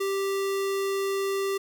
square tone, 392 Hz, G4, in tune, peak -26 dBFS, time 0-1.58 s, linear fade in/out 10 ms, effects none

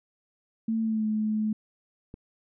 sine tone with pitch glide, 223.8 to 215.3 Hz, A3 to A3, +30 to -37 cents, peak -24 dBFS, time 0.68-1.53 s, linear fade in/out 5 ms, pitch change -67 cents, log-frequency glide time 0.82-1.06 s
click, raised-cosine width 3 ms, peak -28 dBFS, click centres 2.141 s
effects none

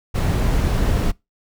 brown noise, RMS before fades -18 dBFS, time 0.14-1.12 s, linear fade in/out 20 ms, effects noise-tail reverb RT60 0.2 s tail -23 dB re dry

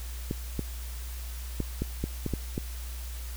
clicks, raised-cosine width 3 ms, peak -16 dBFS, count 8, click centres 0.311 / 0.593 / 1.603 / 1.82 / 2.04 / 2.263 / 2.337 / 2.579 s, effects added 60 Hz sine -35 dBFS peak until 3.36 s + white hiss -46 dBFS RMS until 3.36 s

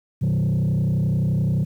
sine tone with frequency modulation, 145.1 Hz, D3, 21 cents flat, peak -15 dBFS, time 0.21-1.65 s, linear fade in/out 20 ms, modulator 31.6 Hz, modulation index 1.3, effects tanh soft clip ceiling -17 dBFS + 9-bit

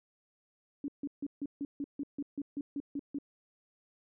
sine tone bursts, 283.7 Hz, C#4, 40 cents sharp, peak -33 dBFS, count 13, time 0.84-3.186 s, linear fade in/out 2 ms, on 42 ms, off 150 ms, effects none

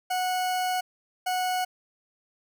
40% pulse tone pair in turn, 735 / 735 Hz, F#5 / F#5, -12 / -12 cents, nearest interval unison, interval 0 cents, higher neither, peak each -24 dBFS, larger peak neither, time 0.1-0.81 / 1.26-1.65 s, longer first, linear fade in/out 10 ms, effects none

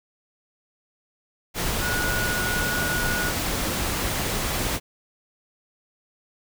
sine tone in noise, 1454 Hz, F#6, 31 cents flat, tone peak -26 dBFS, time 1.8-3.33 s, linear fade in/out 50 ms, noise pink, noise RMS -26 dBFS, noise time 1.54-4.8 s, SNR -3 dB, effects none

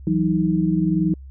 sine tone cluster, 166 / 187 / 313.7 Hz, E3 / F#3 / D#4, +12 / +19 / +14 cents, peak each -21 dBFS, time 0.07-1.14 s, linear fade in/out 2 ms, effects added 67 Hz sine -36 dBFS peak until 1.3 s

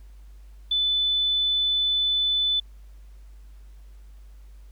sine tone, 3500 Hz, A7, 10 cents flat, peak -20 dBFS, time 0.71-2.6 s, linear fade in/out 5 ms, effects added 50 Hz sine -43 dBFS peak until 4.71 s + pink hiss -64 dBFS RMS until 4.71 s

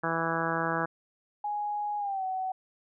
harmonic tone, 164.81 Hz, E3, in tune, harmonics 1 / 2 / 3 / 4 / 5 / 6 / 7 / 8 / 9 / 10, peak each -36 / -36 / -36 / -36 / -36 / -36 / -36 / -36 / -36 / -36 dBFS, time 0.03-0.86 s, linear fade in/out 10 ms
sine tone with pitch glide, 830.6 to 752.9 Hz, G#5 to F#5, 0 to +30 cents, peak -29 dBFS, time 1.44-2.52 s, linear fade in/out 5 ms, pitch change -170 cents, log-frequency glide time 1.98-2.24 s
effects none

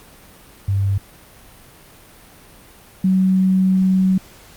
sine tone pair in turn, 98.5 / 188 Hz, G2 / F#3, +9 / +28 cents, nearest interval major seventh, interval 1119 cents, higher second, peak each -15 / -12 dBFS, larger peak second, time 0.68-0.98 / 3.04-4.18 s, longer second, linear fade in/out 5 ms, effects pink hiss -45 dBFS RMS until 4.56 s + Opus 48 kbps

